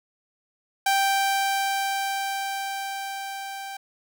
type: tone with level ramp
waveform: sawtooth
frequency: 784 Hz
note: G5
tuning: in tune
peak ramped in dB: -15 to -30 dBFS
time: 0.86-3.77 s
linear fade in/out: 5 ms
effects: none